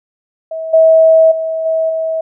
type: tone with level steps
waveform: sine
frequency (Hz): 645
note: E5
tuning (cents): -38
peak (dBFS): -19 / -4 / -15 / -11 / -14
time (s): 0.51-2.21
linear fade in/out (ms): 5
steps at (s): 0.73 / 1.31 / 1.65 / 1.89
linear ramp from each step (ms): 10
effects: none